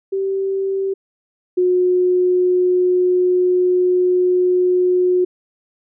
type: tone pair in turn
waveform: sine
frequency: 387.8 / 362.6 Hz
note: G4 / F#4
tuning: -19 / -35 cents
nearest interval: minor second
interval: 116 cents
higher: first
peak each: -17 / -12 dBFS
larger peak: second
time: 0.12-0.94 / 1.57-5.25 s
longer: second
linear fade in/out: 10 ms
effects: none